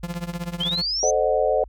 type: tone with tremolo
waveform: 45% pulse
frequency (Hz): 172.9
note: F3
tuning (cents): -17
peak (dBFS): -24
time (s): 0.03-0.82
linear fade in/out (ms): 5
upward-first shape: triangle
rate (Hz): 16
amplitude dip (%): 95
type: click train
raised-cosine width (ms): 0.2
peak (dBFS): -19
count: 6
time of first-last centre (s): 0.14-0.635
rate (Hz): 10.1
type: linear sweep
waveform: sine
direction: up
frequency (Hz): 3020 to 6260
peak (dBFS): -22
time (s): 0.6-1.11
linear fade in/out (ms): 10
type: chord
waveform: sine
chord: A diminished seventh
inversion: none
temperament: equal with one note detuned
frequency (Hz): 440 / 523.3 / 611.6 / 740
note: A4 / C5 / Eb5 / Gb5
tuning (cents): 0 / 0 / -30 / 0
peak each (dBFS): -24 / -22 / -22 / -25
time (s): 1.03-1.64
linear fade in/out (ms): 2
effects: added 50 Hz sine -40 dBFS peak until 1.68 s